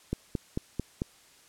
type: click train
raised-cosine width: 3 ms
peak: -16 dBFS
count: 5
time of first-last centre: 0.13-1.019 s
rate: 4.5 Hz
effects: white hiss -58 dBFS RMS until 1.48 s + low-pass 10000 Hz 12 dB/octave

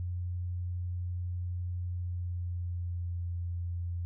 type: tone with pitch glide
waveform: sine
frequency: 88.8 to 86.87 Hz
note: F2 to F2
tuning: +29 to -9 cents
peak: -32 dBFS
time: 0-4.05 s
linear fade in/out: 0 ms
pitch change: -38 cents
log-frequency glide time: 1.86-3.31 s
effects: none

